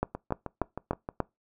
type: two click trains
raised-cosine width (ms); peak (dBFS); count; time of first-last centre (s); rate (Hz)
1; -12 / -20; 5 / 7; 0.03-1.203 / 0.15-1.089; 3.41 / 6.39
effects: noise-tail reverb RT60 0.2 s tail -23 dB re dry